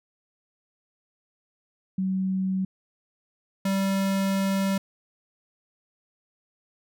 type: tone pair in turn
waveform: sine / square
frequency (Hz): 189.1 / 194.42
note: F#3 / G3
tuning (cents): +38 / -14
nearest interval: unison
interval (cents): 48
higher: second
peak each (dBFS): -23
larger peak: neither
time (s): 1.98-2.65 / 3.65-4.78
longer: second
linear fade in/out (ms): 5
effects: none